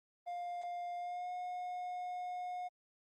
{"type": "tone with pitch glide", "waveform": "triangle", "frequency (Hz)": [704, 721.3], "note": ["F5", "F#5"], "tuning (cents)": [14, -44], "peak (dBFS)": -37, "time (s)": [0.26, 2.69], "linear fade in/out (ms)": 20, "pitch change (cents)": 42, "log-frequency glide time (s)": [0.97, 1.31], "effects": ["Opus 24 kbps"]}